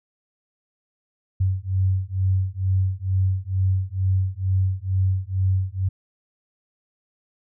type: beating tone pair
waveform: sine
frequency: 93.5 / 95.7 Hz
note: F#2 / G2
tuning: +19 / -41 cents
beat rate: 2.2 Hz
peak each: -22 / -22 dBFS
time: 1.4-5.89 s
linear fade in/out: 10 ms
effects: none